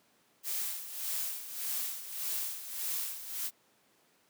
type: noise with tremolo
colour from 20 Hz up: blue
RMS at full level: -34 dBFS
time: 0.43-3.51 s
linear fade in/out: 50 ms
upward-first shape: sine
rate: 1.7 Hz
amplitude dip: 70%
effects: pink hiss -68 dBFS RMS until 4.29 s + high-pass 200 Hz 12 dB/octave